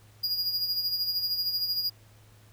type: tone with tremolo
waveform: square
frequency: 4862 Hz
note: D#8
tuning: 41 cents flat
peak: -25 dBFS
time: 0.23-1.9 s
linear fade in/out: 10 ms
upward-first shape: sine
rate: 13 Hz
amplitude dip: 55%
effects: added 106 Hz sine -54 dBFS peak until 2.52 s + pink hiss -60 dBFS RMS until 2.52 s